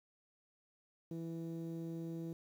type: tone with low-pass filter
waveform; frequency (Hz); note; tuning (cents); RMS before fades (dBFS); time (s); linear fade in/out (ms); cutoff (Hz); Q
sawtooth; 165.3; E3; +5; -43; 1.11-2.33; 2; 380; 2.1
effects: 11-bit